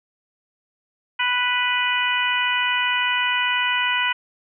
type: harmonic tone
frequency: 493.9 Hz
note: B4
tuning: in tune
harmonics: 2 / 3 / 4 / 5 / 6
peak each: -25 / -25 / -25 / -25 / -25 dBFS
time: 1.19-4.13 s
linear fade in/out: 10 ms
effects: none